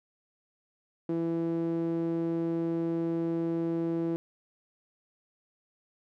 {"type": "tone with band-pass filter", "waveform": "sawtooth", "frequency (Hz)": 166.4, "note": "E3", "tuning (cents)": 17, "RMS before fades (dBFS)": -30, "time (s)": [1.09, 4.16], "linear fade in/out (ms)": 0, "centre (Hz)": 340, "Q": 2.7, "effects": []}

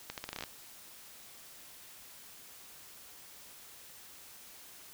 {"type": "accelerating click train", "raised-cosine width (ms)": 0.2, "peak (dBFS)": -21, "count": 10, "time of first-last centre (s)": [0.1, 0.438], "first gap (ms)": 78, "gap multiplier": 0.8, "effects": ["white hiss -53 dBFS RMS until 4.93 s"]}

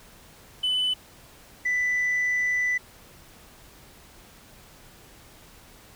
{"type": "tone pair in turn", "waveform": "sine", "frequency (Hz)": [3005, 1987.1], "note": ["F#7", "B6"], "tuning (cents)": [26, 10], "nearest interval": "perfect fifth", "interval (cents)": 716, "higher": "first", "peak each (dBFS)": -20, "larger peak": "neither", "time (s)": [[0.63, 0.94], [1.65, 2.78]], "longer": "second", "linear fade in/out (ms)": 10, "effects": ["tanh soft clip ceiling -20 dBFS", "pink hiss -51 dBFS RMS until 5.95 s"]}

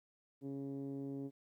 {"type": "tone with low-pass filter", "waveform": "10% pulse", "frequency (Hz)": 138.1, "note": "C#3", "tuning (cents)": -6, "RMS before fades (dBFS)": -43, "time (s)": [0.41, 1.31], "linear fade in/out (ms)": 50, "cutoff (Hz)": 320, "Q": 2.8, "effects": ["13-bit"]}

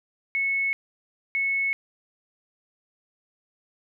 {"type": "tone pair in turn", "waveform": "sine", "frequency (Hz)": [2200, 2200], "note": ["C#7", "C#7"], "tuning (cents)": [-14, -14], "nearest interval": "unison", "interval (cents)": 0, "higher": "neither", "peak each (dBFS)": -22, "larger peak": "neither", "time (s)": [[0.35, 0.73], [1.35, 1.73]], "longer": "neither", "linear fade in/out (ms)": 0, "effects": []}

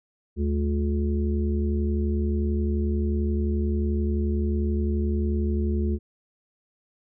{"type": "harmonic tone with a mistuned harmonic", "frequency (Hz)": 71.4, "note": "D2", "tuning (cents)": -48, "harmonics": [1, 3, 5, 6], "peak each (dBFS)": [-23, -28, -31, -39], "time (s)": [0.36, 5.99], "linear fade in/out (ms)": 50, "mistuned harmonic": 1, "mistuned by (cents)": 100, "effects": []}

